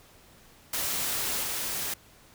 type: noise with level steps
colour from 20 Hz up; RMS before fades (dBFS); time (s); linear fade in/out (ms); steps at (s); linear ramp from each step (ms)
white; -30 / -32; 0.73-1.94; 5; 1.43; 2
effects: pink hiss -56 dBFS RMS until 2.34 s